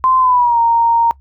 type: tone with pitch glide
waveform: sine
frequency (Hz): 1036 to 928.3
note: C6 to A#5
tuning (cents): -17 to -7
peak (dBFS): -9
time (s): 0.04-1.11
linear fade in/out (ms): 0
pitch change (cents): -190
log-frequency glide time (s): 0.19-0.59
effects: noise-tail reverb RT60 0.1 s tail -22 dB re dry + added 68 Hz sine -42 dBFS peak until 1.2 s